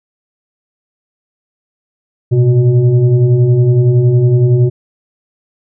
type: tone with frequency modulation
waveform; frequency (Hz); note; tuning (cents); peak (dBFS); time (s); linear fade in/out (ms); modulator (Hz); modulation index
sine; 125.9; B2; +34; -6; 2.31-4.7; 20; 241; 0.74
effects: none

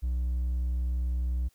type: tone with hard clipping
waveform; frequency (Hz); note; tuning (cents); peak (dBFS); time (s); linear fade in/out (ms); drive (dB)
sine; 62.1; B1; +10; -27; 0.02-1.49; 20; 2
effects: white hiss -68 dBFS RMS until 1.54 s

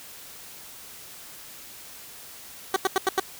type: tone bursts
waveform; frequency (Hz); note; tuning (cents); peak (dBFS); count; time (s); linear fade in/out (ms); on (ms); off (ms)
15% pulse; 381; G4; -49; -13; 5; 2.74-3.198; 2; 22; 87
effects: white hiss -44 dBFS RMS until 3.39 s

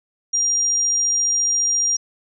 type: tone with amplitude modulation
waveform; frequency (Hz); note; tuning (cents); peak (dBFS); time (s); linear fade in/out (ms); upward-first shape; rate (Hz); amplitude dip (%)
sine; 5700; F8; +34; -15; 0.33-1.97; 10; sine; 54.5; 25
effects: none

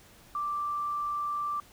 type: tone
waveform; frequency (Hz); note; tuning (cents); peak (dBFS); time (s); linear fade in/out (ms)
sine; 1174.7; D6; 0; -29; 0.35-1.6; 2
effects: pink hiss -56 dBFS RMS until 1.72 s

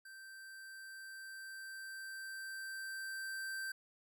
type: tone with level ramp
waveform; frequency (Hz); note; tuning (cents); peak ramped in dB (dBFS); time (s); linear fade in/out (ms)
square; 1562; G6; -7; -52 to -40; 0.05-3.72; 5
effects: none

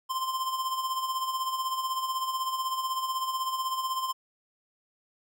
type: tone with tremolo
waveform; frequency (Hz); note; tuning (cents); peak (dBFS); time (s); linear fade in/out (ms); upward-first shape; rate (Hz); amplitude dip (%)
square; 1044; C6; -4; -27; 0.09-4.13; 20; sine; 16; 55
effects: none

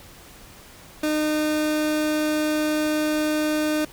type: tone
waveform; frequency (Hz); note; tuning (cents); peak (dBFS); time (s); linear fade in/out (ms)
30% pulse; 305.4; D#4; -32; -18; 1.03-3.85; 5
effects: pink hiss -46 dBFS RMS until 3.92 s

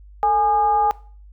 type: tone with frequency modulation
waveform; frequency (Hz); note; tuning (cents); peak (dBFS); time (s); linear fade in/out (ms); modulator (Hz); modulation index
sine; 830.6; G#5; 0; -14; 0.23-0.91; 0; 385; 0.48
effects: noise-tail reverb RT60 0.4 s tail -19 dB re dry + added 50 Hz sine -41 dBFS peak until 1.32 s

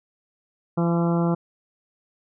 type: harmonic tone with a mistuned harmonic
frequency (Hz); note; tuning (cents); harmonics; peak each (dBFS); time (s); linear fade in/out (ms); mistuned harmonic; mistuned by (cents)
170; F3; -46; 1 / 2 / 3 / 4 / 5 / 6 / 7 / 8; -20 / -26 / -30 / -32 / -34 / -36 / -37 / -38; 0.77-1.35; 10; 7; -21
effects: none

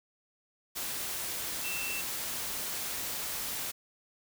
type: tone in noise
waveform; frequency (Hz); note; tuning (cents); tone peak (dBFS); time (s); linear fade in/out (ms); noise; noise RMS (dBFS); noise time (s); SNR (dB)
sine; 2682; E7; +29; -36; 1.63-2.02; 20; white; -36; 0.75-3.72; -3
effects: none

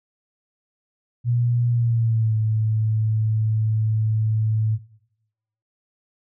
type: tone with pitch glide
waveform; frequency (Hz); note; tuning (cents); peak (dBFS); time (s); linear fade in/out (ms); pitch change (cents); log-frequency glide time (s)
sine; 120 to 109.41; B2 to A2; -49 to -9; -17; 1.24-4.79; 50; -160; 1.69-2.35
effects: noise-tail reverb RT60 0.9 s tail -21 dB re dry

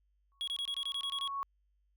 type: tone with exponential growth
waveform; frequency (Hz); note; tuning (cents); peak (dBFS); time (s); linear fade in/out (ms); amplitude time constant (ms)
sine; 1108.7; C#6; 0; -32; 0.32-1.43; 0; 240
type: tone bursts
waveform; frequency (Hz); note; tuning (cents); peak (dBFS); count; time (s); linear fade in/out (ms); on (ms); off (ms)
triangle; 3322; G#7; 0; -32; 10; 0.41-1.276; 0; 65; 24
effects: added 50 Hz sine -70 dBFS peak until 1.96 s

